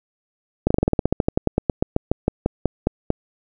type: slowing click train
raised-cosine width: 2 ms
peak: -3 dBFS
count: 24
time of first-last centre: 0.67-3.104 s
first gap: 35 ms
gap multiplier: 1.09
effects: none